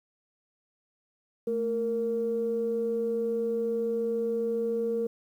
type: tone pair together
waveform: sine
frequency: 221.6 / 463.9 Hz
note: A3 / A#4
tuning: +13 / -8 cents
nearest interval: octave + minor second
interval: 1279 cents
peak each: -33 / -26 dBFS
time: 1.47-5.07 s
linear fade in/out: 5 ms
effects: tanh soft clip ceiling -19 dBFS + 10-bit